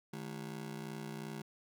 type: ring-modulated tone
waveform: 30% pulse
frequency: 182.1 Hz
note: F#3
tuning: 27 cents flat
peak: -36 dBFS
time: 0.13-1.42 s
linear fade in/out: 5 ms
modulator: 31.4 Hz
effects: none